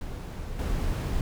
brown noise with level steps, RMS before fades -35 / -28 dBFS, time 0.01-1.21 s, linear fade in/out 2 ms, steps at 0.59 s, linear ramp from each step 2 ms, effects none

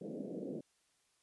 pink band-pass noise, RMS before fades -43 dBFS, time 0.01-0.61 s, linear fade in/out 5 ms, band 170 to 550 Hz, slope 48 dB/octave, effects white hiss -75 dBFS RMS until 1.22 s + resampled to 24000 Hz

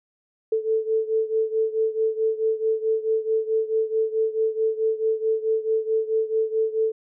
sine beating tone pair, 440 / 444.6 Hz, A4 / A4, 0 / +18 cents, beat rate 4.6 Hz, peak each -22 / -25 dBFS, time 0.52-6.92 s, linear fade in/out 5 ms, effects none

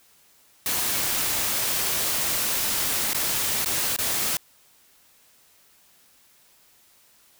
white noise with dropouts, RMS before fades -25 dBFS, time 0.66-4.37 s, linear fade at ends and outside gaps 1 ms, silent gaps 3.133-3.146 / 3.646-3.659 / 3.963-3.987 s, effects white hiss -58 dBFS RMS until 7.39 s

